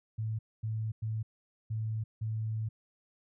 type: tone bursts at uneven times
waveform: sine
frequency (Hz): 110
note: A2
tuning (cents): 0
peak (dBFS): -31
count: 5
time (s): 0.18-0.39 / 0.63-0.92 / 1.02-1.23 / 1.7-2.04 / 2.21-2.69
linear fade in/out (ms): 10
effects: none